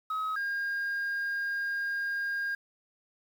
sine tone pair in turn, 1274 / 1615.4 Hz, D#6 / G#6, +41 / -48 cents, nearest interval major third, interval 411 cents, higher second, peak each -27 dBFS, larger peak neither, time 0.1-0.36 / 0.36-2.55 s, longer second, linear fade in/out 5 ms, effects tanh soft clip ceiling -28 dBFS + 9-bit

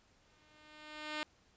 5% pulse tone with exponential growth, 304.2 Hz, D#4, 39 cents flat, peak -24 dBFS, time 0.21-1.23 s, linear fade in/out 0 ms, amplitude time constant 220 ms, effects pink hiss -69 dBFS RMS until 1.56 s + resampled to 16000 Hz

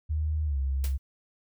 sine tone with pitch glide, 77 to 67.42 Hz, D#2 to C#2, -17 to -48 cents, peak -25 dBFS, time 0.09-0.98 s, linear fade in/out 20 ms, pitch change -231 cents, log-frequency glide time 0.45-0.58 s
white noise with exponential decay, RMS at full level -36 dBFS, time 0.84-0.99 s, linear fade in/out 0 ms, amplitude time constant 31 ms
effects none

